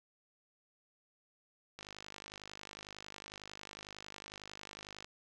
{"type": "click train", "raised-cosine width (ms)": 0.2, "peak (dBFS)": -29, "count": 167, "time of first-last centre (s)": [1.79, 5.045], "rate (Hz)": 51, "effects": []}